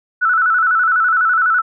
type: tone with vibrato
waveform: sine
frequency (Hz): 1396.9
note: F6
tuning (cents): 0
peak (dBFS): -11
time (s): 0.21-1.62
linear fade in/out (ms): 20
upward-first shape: square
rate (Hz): 12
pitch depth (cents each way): 92
effects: none

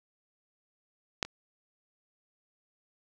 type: clicks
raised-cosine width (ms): 0.2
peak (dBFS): -9 / -26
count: 2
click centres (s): 1.228 / 1.25
effects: none

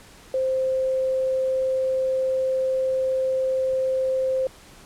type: tone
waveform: sine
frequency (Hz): 523.3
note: C5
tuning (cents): 0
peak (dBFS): -20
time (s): 0.34-4.47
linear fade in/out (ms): 2
effects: pink hiss -48 dBFS RMS until 4.85 s + low-pass 11000 Hz 12 dB/octave

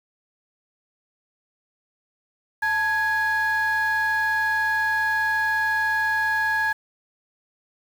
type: tone pair together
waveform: sine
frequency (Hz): 880 / 1665.6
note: A5 / G#6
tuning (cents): 0 / +5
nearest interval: major seventh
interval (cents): 1105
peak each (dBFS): -23 / -19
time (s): 2.62-6.73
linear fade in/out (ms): 10
effects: tanh soft clip ceiling -17 dBFS + 7-bit

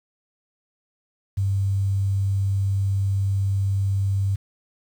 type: tone with quantisation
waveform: sine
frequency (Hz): 98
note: G2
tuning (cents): 0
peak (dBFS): -19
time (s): 1.37-4.36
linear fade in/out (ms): 10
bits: 8
effects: none

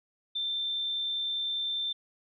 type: tone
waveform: sine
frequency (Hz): 3565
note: A7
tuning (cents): +22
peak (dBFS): -29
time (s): 0.35-1.93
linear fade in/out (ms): 10
effects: none

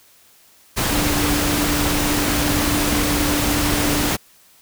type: tone in noise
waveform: sine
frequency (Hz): 293.7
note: D4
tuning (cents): 0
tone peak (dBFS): -22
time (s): 0.91-4.11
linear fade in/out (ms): 20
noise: pink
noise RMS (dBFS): -20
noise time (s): 0.76-4.17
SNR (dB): -5
effects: white hiss -52 dBFS RMS until 4.61 s

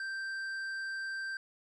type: tone with tanh clipping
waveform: triangle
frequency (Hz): 1568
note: G6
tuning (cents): 0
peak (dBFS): -37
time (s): 0-1.37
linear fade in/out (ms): 2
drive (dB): 12
effects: none

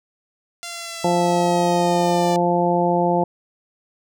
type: linear sweep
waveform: 5% pulse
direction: down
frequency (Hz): 691 to 588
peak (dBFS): -18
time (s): 0.63-2.36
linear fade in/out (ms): 0
type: harmonic tone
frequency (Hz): 174.61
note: F3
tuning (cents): 0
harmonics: 1 / 2 / 3 / 4 / 5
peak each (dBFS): -22 / -22 / -22 / -22 / -22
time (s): 1.04-3.24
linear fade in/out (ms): 5
effects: none

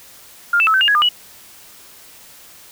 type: tone with pitch steps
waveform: sine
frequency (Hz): 1404 / 2647 / 1300 / 1539 / 2830 / 1667 / 1206 / 2929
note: F6 / E7 / E6 / G6 / F7 / G#6 / D6 / F#7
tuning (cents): +9 / +7 / -24 / -32 / +22 / +6 / +46 / -18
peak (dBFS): -11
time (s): 0.53-1.09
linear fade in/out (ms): 5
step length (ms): 70
effects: white hiss -43 dBFS RMS until 2.71 s

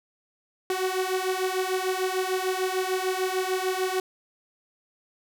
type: beating tone pair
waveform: sawtooth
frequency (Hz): 370 / 376.7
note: F#4 / F#4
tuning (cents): 0 / +31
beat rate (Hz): 6.7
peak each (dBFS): -24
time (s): 0.7-4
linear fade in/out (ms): 2
effects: none

